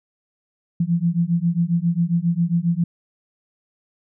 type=beating tone pair; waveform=sine; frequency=166.9 / 174.3 Hz; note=E3 / F3; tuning=+22 / -3 cents; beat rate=7.4 Hz; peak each=-20 dBFS; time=0.8-2.84 s; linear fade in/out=5 ms; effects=none